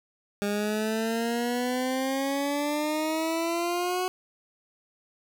20% pulse exponential sweep, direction up, 202.4 to 370 Hz, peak -21 dBFS, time 0.42-4.08 s, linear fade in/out 0 ms, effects none

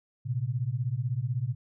sine beating tone pair, 115.6 / 131.6 Hz, A#2 / C3, -14 / +10 cents, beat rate 16 Hz, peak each -30 dBFS, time 0.25-1.55 s, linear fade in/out 20 ms, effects none

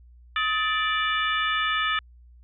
harmonic tone with a mistuned harmonic, 587 Hz, D5, 1 cent flat, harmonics 2 / 3 / 4 / 5 / 6, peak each -26 / -27 / -31 / -31 / -32 dBFS, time 0.36-1.99 s, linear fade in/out 2 ms, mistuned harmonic 2, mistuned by +130 cents, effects added 60 Hz sine -48 dBFS peak until 2.43 s

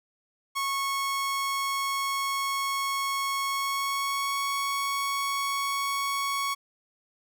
sawtooth tone with pitch glide, 1100 to 1111.5 Hz, C#6 to C#6, -14 to +4 cents, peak -23 dBFS, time 0.55-6.55 s, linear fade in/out 20 ms, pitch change +18 cents, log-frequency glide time 3.47-4.43 s, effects none

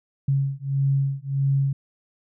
sine beating tone pair, 136.8 / 138.4 Hz, C#3 / C#3, -23 / -2 cents, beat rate 1.6 Hz, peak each -23 dBFS, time 0.28-1.73 s, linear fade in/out 5 ms, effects none

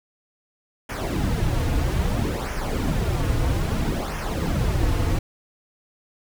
brown noise with flanger, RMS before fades -23 dBFS, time 0.89-5.19 s, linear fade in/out 5 ms, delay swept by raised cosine 0.24 to 5.24 ms, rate 0.61 Hz, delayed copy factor -0.65, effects none

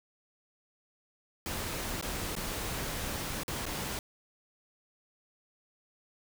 pink noise with dropouts, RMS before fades -36 dBFS, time 1.46-3.99 s, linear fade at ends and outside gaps 1 ms, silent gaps 2.012-2.025 / 2.353-2.364 / 3.434-3.48 / 3.656-3.664 s, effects none

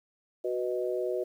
sine chord, B major, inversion second, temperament equal, 370 / 493.9 / 622.3 Hz, F#4 / B4 / D#5, 0 / 0 / 0 cents, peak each -31 / -33 / -34 dBFS, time 0.44-1.24 s, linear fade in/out 10 ms, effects 10-bit

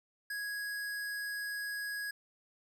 square tone, 1661.2 Hz, G#6, in tune, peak -37 dBFS, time 0.3-2.11 s, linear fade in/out 5 ms, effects none

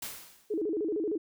white noise with exponential decay, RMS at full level -36 dBFS, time 0.02-0.62 s, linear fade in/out 5 ms, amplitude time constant 130 ms
sine tone with vibrato, 370.4 Hz, F#4, 2 cents sharp, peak -28 dBFS, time 0.5-1.18 s, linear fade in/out 10 ms, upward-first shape square, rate 13 Hz, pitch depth 230 cents each way
effects none

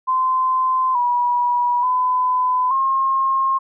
sine tone with pitch steps, 1033 / 971 / 1008 / 1071 Hz, C6 / B5 / B5 / C6, -22 / -30 / +35 / +40 cents, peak -15 dBFS, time 0.07-3.59 s, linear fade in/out 20 ms, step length 880 ms, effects none

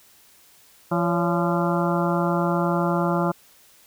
harmonic tone with a mistuned harmonic, 171.8 Hz, F3, 28 cents flat, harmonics 1 / 2 / 3 / 4 / 5 / 6 / 7 / 8, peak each -23 / -26 / -28 / -29 / -30 / -31 / -31 / -32 dBFS, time 0.91-3.32 s, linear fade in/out 10 ms, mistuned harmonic 3, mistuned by +140 cents, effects white hiss -54 dBFS RMS until 3.86 s

